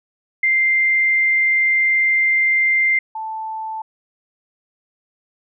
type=tone pair in turn; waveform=sine; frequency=2093 / 880 Hz; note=C7 / A5; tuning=0 / 0 cents; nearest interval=octave + minor third; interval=1500 cents; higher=first; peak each=-13 / -24 dBFS; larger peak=first; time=0.43-2.99 / 3.15-3.82 s; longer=first; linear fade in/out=5 ms; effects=none